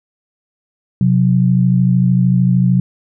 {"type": "tone pair together", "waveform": "sine", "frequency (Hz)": [128.6, 181.87], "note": ["C3", "F#3"], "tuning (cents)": [-30, -30], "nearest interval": "tritone", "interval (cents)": 600, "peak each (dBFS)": -12, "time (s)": [1.01, 2.8], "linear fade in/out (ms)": 2, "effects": []}